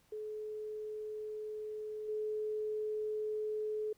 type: tone with level steps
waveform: sine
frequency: 428.1 Hz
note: A4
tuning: 47 cents flat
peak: -39 / -34 dBFS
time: 0.12-3.93 s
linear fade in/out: 5 ms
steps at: 2.08 s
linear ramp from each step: 10 ms
effects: pink hiss -70 dBFS RMS until 3.97 s